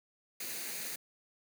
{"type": "noise with comb filter", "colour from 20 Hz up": "white", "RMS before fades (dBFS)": -40, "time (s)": [0.4, 0.96], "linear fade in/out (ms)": 5, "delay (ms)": 0.46, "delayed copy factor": 0.5, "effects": ["high-pass 200 Hz 12 dB/octave"]}